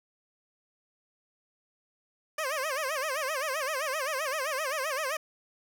15% pulse tone with vibrato, 574 Hz, D5, 40 cents flat, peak -23 dBFS, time 2.38-5.17 s, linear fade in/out 5 ms, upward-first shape sine, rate 7.7 Hz, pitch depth 190 cents each way, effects none

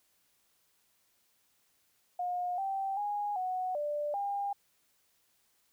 sine tone with pitch steps, 716 / 779 / 824 / 739 / 590 / 804 Hz, F5 / G5 / G#5 / F#5 / D5 / G5, +43 / -11 / -14 / -2 / +8 / +44 cents, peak -31 dBFS, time 2.19-4.53 s, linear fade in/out 5 ms, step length 390 ms, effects white hiss -72 dBFS RMS until 5.72 s

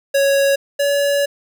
square tone pair in turn, 554.4 / 567.7 Hz, C#5 / C#5, 0 / +41 cents, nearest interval unison, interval 41 cents, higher second, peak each -13 / -15 dBFS, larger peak first, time 0.14-0.56 / 0.79-1.26 s, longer second, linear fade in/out 10 ms, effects none

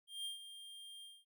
square tone with ADSR envelope, 3200 Hz, G7, 35 cents sharp, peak -40 dBFS, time 0.07-1.25 s, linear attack 180 ms, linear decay 130 ms, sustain -11 dB, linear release 220 ms, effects none

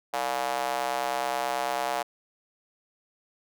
square tone with high-pass filter, 64.6 Hz, C2, 21 cents flat, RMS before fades -29 dBFS, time 0.13-2.03 s, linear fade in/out 10 ms, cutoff 720 Hz, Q 2.9, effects none

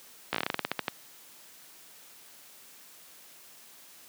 slowing click train, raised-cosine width 0.3 ms, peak -11 dBFS, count 14, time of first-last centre 0.33-0.882 s, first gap 15 ms, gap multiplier 1.16, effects white hiss -53 dBFS RMS until 4.08 s + high-pass 150 Hz 12 dB/octave

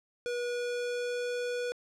square tone with pitch glide, 484.3 to 488.2 Hz, B4 to B4, -34 to -20 cents, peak -32 dBFS, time 0.26-1.72 s, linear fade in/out 0 ms, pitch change +14 cents, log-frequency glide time 0.45-1.31 s, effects low-pass 7000 Hz 12 dB/octave + 11-bit

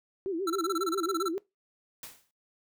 sine tone with vibrato, 358 Hz, F4, 43 cents sharp, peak -29 dBFS, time 0.26-1.38 s, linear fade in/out 0 ms, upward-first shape sine, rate 7.4 Hz, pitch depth 190 cents each way
square tone bursts, 1338 Hz, E6, 25 cents sharp, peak -29 dBFS, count 15, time 0.47-1.285 s, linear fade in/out 5 ms, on 31 ms, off 25 ms
white noise with exponential decay, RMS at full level -40 dBFS, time 2.03-2.31 s, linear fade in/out 1 ms, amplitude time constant 60 ms
effects noise-tail reverb RT60 0.2 s tail -21 dB re dry

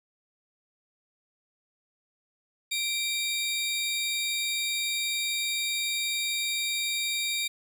sawtooth tone pair together, 2348 / 3727 Hz, D7 / A#7, -1 / -1 cents, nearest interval minor sixth, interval 800 cents, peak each -27 dBFS, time 2.71-7.48 s, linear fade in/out 10 ms, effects none

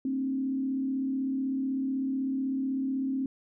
sine tone with frequency modulation, 266 Hz, C4, 29 cents sharp, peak -27 dBFS, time 0.05-3.26 s, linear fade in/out 2 ms, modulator 36 Hz, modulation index 0.5, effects none

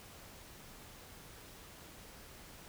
silence, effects pink hiss -54 dBFS RMS until 2.68 s

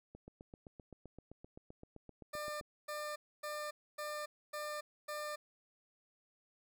click train, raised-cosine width 2 ms, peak -38 dBFS, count 20, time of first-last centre 0.15-2.611 s, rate 7.72 Hz
20% pulse tone bursts, 599 Hz, D5, 34 cents sharp, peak -35 dBFS, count 6, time 2.33-5.36 s, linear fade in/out 10 ms, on 280 ms, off 270 ms
effects none

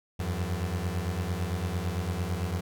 30% pulse beating tone pair, 84.4 / 93.3 Hz, E2 / F#2, +41 / +15 cents, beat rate 8.9 Hz, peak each -29 / -29 dBFS, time 0.19-2.61 s, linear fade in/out 10 ms, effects none

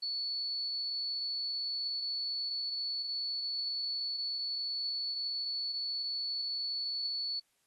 sine tone, 4435 Hz, C#8, in tune, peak -33 dBFS, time 0.02-7.4 s, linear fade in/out 10 ms, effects white hiss -75 dBFS RMS until 7.66 s + AAC 32 kbps

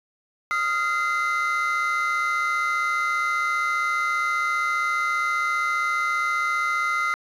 triangle tone cluster, 1247 / 1382 / 2064 Hz, D#6 / F6 / C7, +3 / -19 / -24 cents, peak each -23 dBFS, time 0.51-7.14 s, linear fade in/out 0 ms, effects tanh soft clip ceiling -15 dBFS

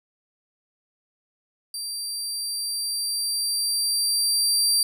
25% pulse tone with level ramp, 4702 Hz, D8, 1 cent sharp, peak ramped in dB -25 to -13 dBFS, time 1.74-4.83 s, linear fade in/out 2 ms, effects none

